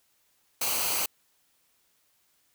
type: noise with comb filter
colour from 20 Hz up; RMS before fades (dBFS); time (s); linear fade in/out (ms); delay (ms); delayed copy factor
white; -28; 0.61-1.06; 5; 0.56; -0.55
effects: white hiss -69 dBFS RMS until 2.54 s